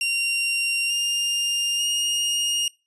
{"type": "tone with pitch steps", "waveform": "sawtooth", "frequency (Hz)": [2765, 2807, 2849], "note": ["F7", "F7", "F7"], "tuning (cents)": [-18, 8, 34], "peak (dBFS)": -18, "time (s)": [0.01, 2.68], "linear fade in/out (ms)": 2, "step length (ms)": 890, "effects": ["noise-tail reverb RT60 0.3 s tail -24 dB re dry", "resampled to 24000 Hz"]}